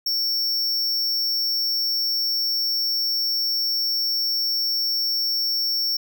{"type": "tone", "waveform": "square", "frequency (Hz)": 5460, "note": "F8", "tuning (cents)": -40, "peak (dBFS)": -21, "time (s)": [0.06, 5.97], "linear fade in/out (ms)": 5, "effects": []}